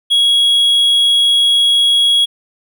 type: tone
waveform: triangle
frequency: 3322 Hz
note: G#7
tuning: in tune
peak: -7 dBFS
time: 0.1-2.26 s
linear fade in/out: 20 ms
effects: none